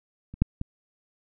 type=clicks; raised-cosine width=5 ms; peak=-27 / -7 / -17 dBFS; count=3; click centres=0.34 / 0.42 / 0.614 s; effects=none